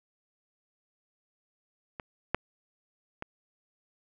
clicks, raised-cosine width 0.5 ms, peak -23 / -10 / -21 dBFS, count 3, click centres 1.998 / 2.346 / 3.224 s, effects none

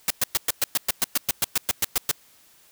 white noise bursts, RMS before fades -21 dBFS, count 16, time 0.08-2.114 s, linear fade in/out 2 ms, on 24 ms, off 110 ms, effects white hiss -56 dBFS RMS until 2.71 s

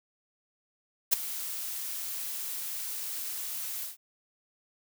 blue noise with ADSR envelope, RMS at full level -20 dBFS, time 1.11-3.97 s, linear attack 23 ms, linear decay 9 ms, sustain -16 dB, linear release 140 ms, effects none

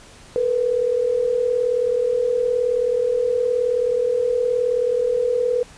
sine tone pair together, 454.9 / 493.9 Hz, A#4 / B4, -42 / 0 cents, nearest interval minor second, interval 142 cents, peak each -23 / -18 dBFS, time 0.36-5.63 s, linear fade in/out 0 ms, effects pink hiss -45 dBFS RMS until 5.77 s + resampled to 22050 Hz

